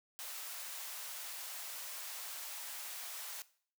white high-pass noise, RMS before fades -45 dBFS, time 0.19-3.42 s, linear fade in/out 0 ms, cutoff 590 Hz, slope 24 dB/octave, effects noise-tail reverb RT60 0.5 s tail -18 dB re dry

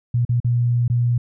sine tone with dropouts, 120.4 Hz, B2, 44 cents flat, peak -15 dBFS, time 0.14-1.18 s, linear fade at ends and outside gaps 5 ms, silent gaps 0.251-0.292 / 0.402-0.445 / 0.88-0.899 s, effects none

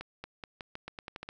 accelerating click train, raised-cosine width 0.3 ms, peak -24 dBFS, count 11, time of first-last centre 0.01-1.289 s, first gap 230 ms, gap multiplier 0.86, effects none

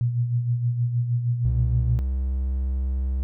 sine tone with tremolo, 120.3 Hz, B2, 45 cents flat, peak -18 dBFS, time 0.01-1.99 s, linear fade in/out 0 ms, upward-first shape sine, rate 6.4 Hz, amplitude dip 55%
triangle tone, 65.3 Hz, C2, 3 cents flat, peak -20 dBFS, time 1.45-3.23 s, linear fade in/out 0 ms
effects none

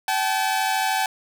sawtooth tone pair together, 768 / 861.1 Hz, G5 / A5, -36 / -38 cents, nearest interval major second, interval 198 cents, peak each -19 / -20 dBFS, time 0.08-1.06 s, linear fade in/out 2 ms, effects none

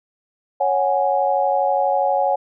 sine chord, C# suspended fourth, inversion none, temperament just, 554.4 / 739.2 / 831.5 Hz, C#5 / F#5 / G#5, 0 / -2 / +2 cents, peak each -20 dBFS, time 0.6-2.36 s, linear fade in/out 10 ms, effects none

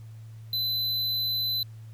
square tone, 4023 Hz, B7, 31 cents sharp, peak -26 dBFS, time 0.53-1.63 s, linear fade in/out 2 ms, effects added 111 Hz sine -41 dBFS peak until 1.93 s + pink hiss -62 dBFS RMS until 1.93 s

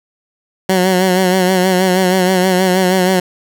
15% pulse tone with vibrato, 185 Hz, F#3, in tune, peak -4 dBFS, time 0.69-3.2 s, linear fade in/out 5 ms, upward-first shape sine, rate 6.3 Hz, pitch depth 48 cents each way, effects none

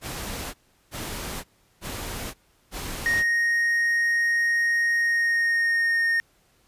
pink noise bursts, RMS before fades -33 dBFS, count 4, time 0.01-3.24 s, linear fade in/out 50 ms, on 530 ms, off 370 ms
triangle tone with pitch glide, 1864.7 to 1842.2 Hz, A#6 to A#6, 0 to -21 cents, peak -18 dBFS, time 3.06-6.2 s, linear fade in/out 0 ms, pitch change -21 cents, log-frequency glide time 4.95-6.08 s
effects pink hiss -63 dBFS RMS until 6.67 s + resampled to 32000 Hz

